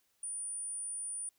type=tone; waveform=sine; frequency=9397 Hz; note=D9; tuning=in tune; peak=-37 dBFS; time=0.23-1.29 s; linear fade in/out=2 ms; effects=white hiss -75 dBFS RMS until 1.38 s